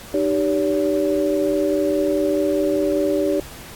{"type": "tone cluster", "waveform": "sine", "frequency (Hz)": [305.5, 390.3, 569], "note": ["D#4", "G4", "C#5"], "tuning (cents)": [-32, -8, 45], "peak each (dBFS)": -21, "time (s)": [0.14, 3.4], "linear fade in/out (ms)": 2, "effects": ["pink hiss -39 dBFS RMS until 3.75 s", "AAC 64 kbps"]}